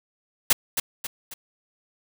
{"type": "noise with echo", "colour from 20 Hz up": "white", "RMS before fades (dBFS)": -17, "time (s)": [0.5, 0.53], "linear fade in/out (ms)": 5, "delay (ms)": 270, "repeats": 3, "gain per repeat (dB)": -7, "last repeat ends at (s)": 1.34, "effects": []}